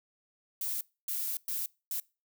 violet noise bursts at uneven times, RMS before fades -34 dBFS, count 4, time 0.61-0.81 / 1.08-1.37 / 1.48-1.66 / 1.91-2 s, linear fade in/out 2 ms, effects noise-tail reverb RT60 0.3 s tail -24 dB re dry

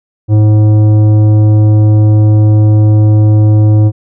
sine tone with tanh clipping, 106.6 Hz, G#2, 46 cents sharp, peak -5 dBFS, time 0.28-3.92 s, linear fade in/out 50 ms, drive 11 dB, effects none

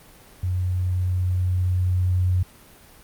sine tone with level ramp, 91 Hz, F#2, 28 cents flat, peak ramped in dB -21 to -17 dBFS, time 0.43-2.43 s, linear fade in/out 5 ms, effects pink hiss -49 dBFS RMS until 3.03 s + Opus 32 kbps

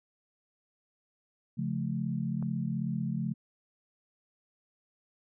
sine chord, Db augmented, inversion none, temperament equal with one note detuned, 138.59 / 174.61 / 217 Hz, Db3 / F3 / A3, 0 / 0 / -24 cents, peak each -34 dBFS, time 1.57-3.34 s, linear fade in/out 20 ms
click, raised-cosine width 1 ms, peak -33 dBFS, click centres 2.426 s
effects none

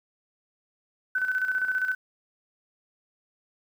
sine tone with tremolo, 1514 Hz, F#6, 39 cents sharp, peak -22 dBFS, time 1.15-1.95 s, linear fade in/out 5 ms, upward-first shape square, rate 15 Hz, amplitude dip 55%, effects 9-bit

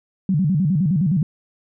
sine tone with vibrato, 167.8 Hz, E3, 31 cents sharp, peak -15 dBFS, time 0.29-1.23 s, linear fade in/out 2 ms, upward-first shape square, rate 9.7 Hz, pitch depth 220 cents each way, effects none

